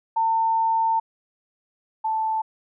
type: tone pair in turn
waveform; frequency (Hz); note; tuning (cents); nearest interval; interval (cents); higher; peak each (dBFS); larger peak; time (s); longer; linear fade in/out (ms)
sine; 900 / 880.5; A5 / A5; +39 / +1; unison; 38; first; -18 / -21; first; 0.16-1 / 2.04-2.42; first; 10
effects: none